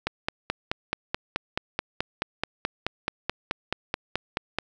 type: click train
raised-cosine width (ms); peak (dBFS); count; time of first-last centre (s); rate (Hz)
0.3; -9; 22; 0.07-4.586; 4.65
effects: none